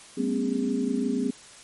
sine tone cluster, 195.8 / 224 / 255.1 / 280.8 / 407.5 Hz, G3 / A3 / C4 / C#4 / G#4, -2 / +31 / -44 / +22 / -33 cents, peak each -32 / -31 / -26 / -33 / -32 dBFS, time 0.17-1.31 s, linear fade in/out 10 ms, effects white hiss -48 dBFS RMS until 1.63 s + MP3 48 kbps

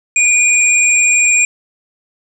sine tone pair together, 2401 / 7492 Hz, D7 / A#8, +38 / +8 cents, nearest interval octave + minor sixth, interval 1970 cents, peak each -11 dBFS, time 0.16-1.45 s, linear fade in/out 2 ms, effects none

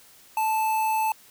square tone with notch filter, 875 Hz, A5, 10 cents flat, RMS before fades -24 dBFS, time 0.37-1.12 s, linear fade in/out 2 ms, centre 4900 Hz, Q 0.85, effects white hiss -53 dBFS RMS until 1.3 s

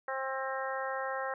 harmonic tone, 265.7 Hz, C4, 27 cents sharp, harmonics 2 / 3 / 4 / 5 / 6 / 7, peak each -37 / -39 / -40 / -41 / -42 / -42 dBFS, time 0.08-1.34 s, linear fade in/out 2 ms, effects none

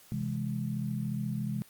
sine chord, C augmented, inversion none, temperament equal, 130.81 / 164.81 / 207.7 Hz, C3 / E3 / G#3, 0 / 0 / 0 cents, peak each -34 / -37 / -34 dBFS, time 0.12-1.62 s, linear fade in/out 0 ms, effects white hiss -57 dBFS RMS until 1.69 s + Opus 48 kbps

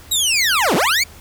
20% pulse linear two-way sweep, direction down then up, 3900 to 145.8 to 2352 Hz, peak -9 dBFS, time 0.11-1.04 s, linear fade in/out 10 ms, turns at 0.75 s, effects added 78 Hz sine -43 dBFS peak until 1.2 s + pink hiss -43 dBFS RMS until 1.2 s

